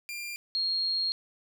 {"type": "tone pair in turn", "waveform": ["sawtooth", "sine"], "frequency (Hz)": [2390, 4258], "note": ["D7", "C8"], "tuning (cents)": [30, 30], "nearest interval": "minor seventh", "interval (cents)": 1000, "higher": "second", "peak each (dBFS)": [-32, -26], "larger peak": "second", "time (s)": [[0.09, 0.36], [0.55, 1.12]], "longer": "second", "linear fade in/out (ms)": 0, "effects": []}